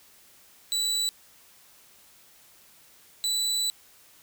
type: tone pair in turn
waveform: 30% pulse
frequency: 3951 / 3966 Hz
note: B7 / B7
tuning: 0 / +7 cents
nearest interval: unison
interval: 7 cents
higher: second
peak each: -22 dBFS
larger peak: neither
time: 0.72-1.09 / 3.24-3.7 s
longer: second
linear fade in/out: 0 ms
effects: white hiss -56 dBFS RMS until 4.22 s